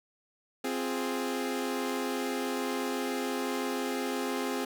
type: chord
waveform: sawtooth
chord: F minor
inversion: second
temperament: equal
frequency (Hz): 261.6 / 349.2 / 415.3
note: C4 / F4 / Ab4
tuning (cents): 0 / 0 / 0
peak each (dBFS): -29 / -34 / -31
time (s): 0.64-4.65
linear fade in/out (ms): 5
effects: 10-bit